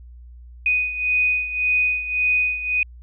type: beating tone pair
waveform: sine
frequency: 2489 / 2490.8 Hz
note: D#7 / D#7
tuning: 0 / +1 cents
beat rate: 1.8 Hz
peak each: -19 / -24 dBFS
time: 0.66-2.83 s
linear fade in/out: 2 ms
effects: added 60 Hz sine -39 dBFS peak until 3.02 s